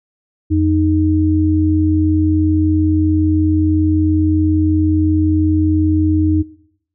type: tone pair together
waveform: sine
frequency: 87.31 / 310.3 Hz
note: F2 / D#4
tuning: 0 / -5 cents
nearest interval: octave + minor seventh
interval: 2195 cents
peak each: -14 dBFS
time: 0.5-6.43 s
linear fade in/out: 20 ms
effects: noise-tail reverb RT60 0.7 s tail -19 dB re dry